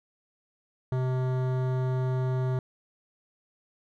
sine tone with hard clipping, 128.6 Hz, C3, 30 cents flat, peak -27 dBFS, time 0.92-2.59 s, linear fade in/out 2 ms, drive 16 dB, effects none

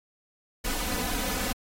pink noise with comb filter, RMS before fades -30 dBFS, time 0.64-1.53 s, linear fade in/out 10 ms, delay 4 ms, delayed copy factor +0.85, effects AAC 48 kbps

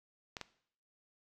clicks, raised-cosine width 0.2 ms, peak -23 dBFS, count 2, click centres 0.368 / 0.413 s, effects noise-tail reverb RT60 0.6 s tail -17 dB re dry

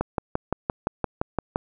click train, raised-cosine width 1 ms, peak -9 dBFS, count 10, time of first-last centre 0.01-1.559 s, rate 5.81 Hz, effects none

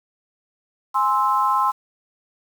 sine chord, Ab augmented, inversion none, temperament equal with one note detuned, 830.6 / 1046.5 / 1310.9 Hz, Ab5 / C6 / E6, 0 / 0 / -10 cents, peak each -23 / -18 / -23 dBFS, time 0.94-1.72 s, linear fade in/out 20 ms, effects 7-bit

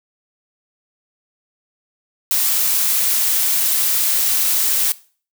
blue noise, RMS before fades -17 dBFS, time 2.31-4.92 s, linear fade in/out 0 ms, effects noise-tail reverb RT60 0.4 s tail -19 dB re dry

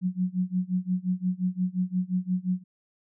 sine tone with tremolo, 182.9 Hz, F#3, 20 cents flat, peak -21 dBFS, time 0.01-2.64 s, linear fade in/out 50 ms, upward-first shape sine, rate 5.7 Hz, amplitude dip 95%, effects none

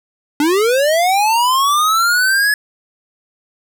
square linear sweep, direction up, 283.1 to 1711 Hz, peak -12 dBFS, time 0.4-2.54 s, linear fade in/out 2 ms, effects none

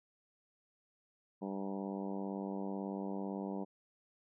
harmonic tone with a mistuned harmonic, 98 Hz, G2, in tune, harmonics 2 / 3 / 4 / 5 / 6 / 7 / 8 / 9 / 10, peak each -40 / -44 / -46 / -48 / -50 / -51 / -52 / -53 / -54 dBFS, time 1.41-3.65 s, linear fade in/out 20 ms, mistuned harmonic 10, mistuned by -34 cents, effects none

